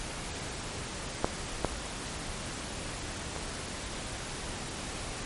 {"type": "clicks", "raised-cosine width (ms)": 1, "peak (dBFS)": [-10, -12, -20], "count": 3, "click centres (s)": [1.245, 1.647, 3.363], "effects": ["pink hiss -38 dBFS RMS until 5.25 s", "MP3 48 kbps"]}